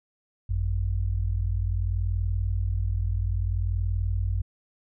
sine tone pair together, 51.91 / 92.5 Hz, G#1 / F#2, 0 / 0 cents, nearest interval minor seventh, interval 1000 cents, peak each -26 dBFS, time 0.49-4.42 s, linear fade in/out 10 ms, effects none

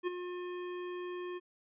square tone with ADSR envelope, 357.6 Hz, F4, 41 cents sharp, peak -30 dBFS, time 0.03-1.4 s, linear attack 42 ms, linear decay 16 ms, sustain -9 dB, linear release 31 ms, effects resampled to 8000 Hz

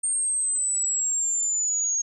sine linear sweep, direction down, 8670 to 6540 Hz, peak -22 dBFS, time 0.03-2.02 s, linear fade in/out 10 ms, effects none

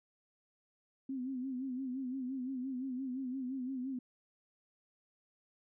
sine tone with vibrato, 259.2 Hz, C4, 16 cents flat, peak -36 dBFS, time 1.09-3.99 s, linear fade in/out 5 ms, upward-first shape sine, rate 5.8 Hz, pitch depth 79 cents each way, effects none

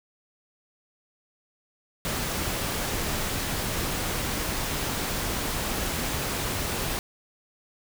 pink noise, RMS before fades -29 dBFS, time 2.05-6.99 s, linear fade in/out 0 ms, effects none

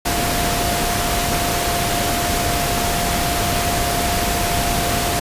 sine tone in noise, 698.5 Hz, F5, in tune, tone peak -23 dBFS, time 0.05-5.2 s, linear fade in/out 10 ms, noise pink, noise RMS -20 dBFS, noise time 0.05-5.2 s, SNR -6 dB, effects resampled to 32000 Hz

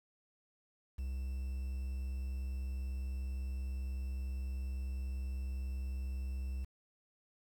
triangle tone with quantisation, 65.1 Hz, C2, 8 cents flat, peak -34 dBFS, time 0.98-6.65 s, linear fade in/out 10 ms, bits 10, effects none

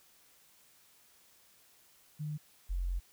sine tone pair in turn, 150.9 / 44.69 Hz, D3 / F1, +47 / +41 cents, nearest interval octave + major sixth, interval 2106 cents, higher first, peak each -35 / -31 dBFS, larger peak second, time 2.19-2.38 / 2.69-3 s, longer second, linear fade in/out 20 ms, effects white hiss -64 dBFS RMS until 3.12 s

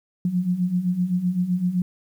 sine beating tone pair, 174.61 / 182.41 Hz, F3 / F#3, 0 / -24 cents, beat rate 7.8 Hz, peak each -26 / -21 dBFS, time 0.25-1.82 s, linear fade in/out 2 ms, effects 9-bit

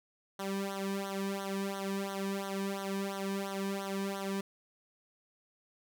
sawtooth tone with flanger, 196 Hz, G3, in tune, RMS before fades -36 dBFS, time 0.39-4.41 s, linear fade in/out 5 ms, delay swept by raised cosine 0.4 to 1.5 ms, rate 2.9 Hz, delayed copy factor -1, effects none

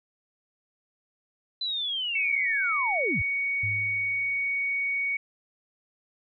sine linear sweep, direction down, 4046 to 53.2 Hz, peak -27 dBFS, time 1.61-3.22 s, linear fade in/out 5 ms
sine tone, 2236 Hz, C#7, 14 cents sharp, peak -25 dBFS, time 2.15-5.17 s, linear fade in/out 5 ms
sine tone with exponential decay, 103.83 Hz, G#2, in tune, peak -29 dBFS, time 3.63-4.6 s, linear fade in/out 5 ms, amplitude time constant 210 ms
effects none

